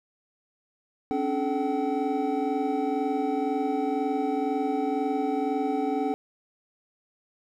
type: tone cluster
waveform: triangle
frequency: 267.7 / 289.7 / 431.7 / 764 Hz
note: C4 / D4 / A4 / G5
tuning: +40 / -24 / -33 / -45 cents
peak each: -28 dBFS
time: 1.11-6.14 s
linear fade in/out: 0 ms
effects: none